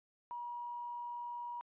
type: tone with quantisation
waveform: sine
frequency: 959 Hz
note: A#5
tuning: 49 cents sharp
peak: -40 dBFS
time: 0.31-1.61 s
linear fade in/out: 0 ms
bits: 11
effects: resampled to 8000 Hz

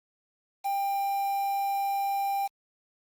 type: tone with quantisation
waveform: triangle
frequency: 793 Hz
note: G5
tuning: 20 cents sharp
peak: -24 dBFS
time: 0.64-2.48 s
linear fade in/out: 20 ms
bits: 7
effects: Opus 48 kbps

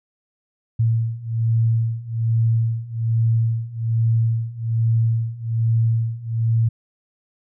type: beating tone pair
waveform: sine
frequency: 113.3 / 114.5 Hz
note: A#2 / A#2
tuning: -49 / -31 cents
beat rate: 1.2 Hz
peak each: -21 / -19 dBFS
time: 0.79-6.69 s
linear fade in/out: 10 ms
effects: none

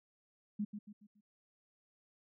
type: tone with echo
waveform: sine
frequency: 208.1 Hz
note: G#3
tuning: 4 cents sharp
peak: -33 dBFS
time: 0.59-0.65 s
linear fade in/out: 10 ms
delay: 140 ms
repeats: 4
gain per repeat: -8 dB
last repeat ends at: 1.21 s
effects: none

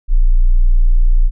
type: tone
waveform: sine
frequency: 29.52 Hz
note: A#0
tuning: 23 cents sharp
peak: -6 dBFS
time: 0.08-1.31 s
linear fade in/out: 50 ms
effects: none

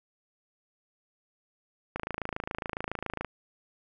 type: click train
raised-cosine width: 0.5 ms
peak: -17 dBFS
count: 36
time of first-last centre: 1.96-3.247 s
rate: 27.2 Hz
effects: none

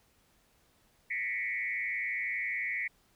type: tone with frequency modulation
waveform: sine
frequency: 2093 Hz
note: C7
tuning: in tune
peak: -31 dBFS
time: 1.1-2.88 s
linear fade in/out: 10 ms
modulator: 112 Hz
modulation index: 1.8
effects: pink hiss -68 dBFS RMS until 3.15 s

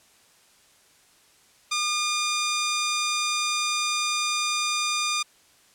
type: tone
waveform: 10% pulse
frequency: 1210 Hz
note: D#6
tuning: 49 cents flat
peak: -15 dBFS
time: 1.71-5.23 s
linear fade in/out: 10 ms
effects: white hiss -58 dBFS RMS until 5.74 s + low-pass 10000 Hz 12 dB/octave

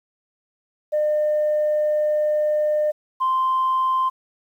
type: tone pair in turn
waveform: sine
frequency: 604 / 1042.8 Hz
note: D5 / C6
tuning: +48 / -6 cents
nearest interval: major sixth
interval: 946 cents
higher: second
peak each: -16 dBFS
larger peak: neither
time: 0.92-2.92 / 3.2-4.1 s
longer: first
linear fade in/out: 20 ms
effects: tanh soft clip ceiling -14 dBFS + 9-bit

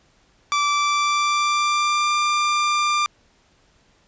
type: tone with pitch glide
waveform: sawtooth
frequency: 1164 to 1191.2 Hz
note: D6 to D6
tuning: -16 to +24 cents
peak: -14 dBFS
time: 0.52-3.06 s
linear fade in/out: 0 ms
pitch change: +40 cents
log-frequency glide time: 0.66-2.13 s
effects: pink hiss -59 dBFS RMS until 4.07 s + resampled to 16000 Hz

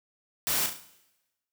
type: noise with echo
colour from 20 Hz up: white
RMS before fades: -28 dBFS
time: 0.47-0.66 s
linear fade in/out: 0 ms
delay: 35 ms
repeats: 6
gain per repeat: -6 dB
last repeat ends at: 0.87 s
effects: noise-tail reverb RT60 1.0 s tail -17 dB re dry + high-pass 80 Hz 12 dB/octave

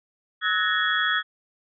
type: tone cluster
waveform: sine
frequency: 1285 / 1480 / 1690 / 1843 / 3343 Hz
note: E6 / F#6 / G#6 / A#6 / G#7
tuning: -45 / 0 / +30 / -20 / +11 cents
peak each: -27 dBFS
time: 0.41-1.23 s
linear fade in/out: 50 ms
effects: none

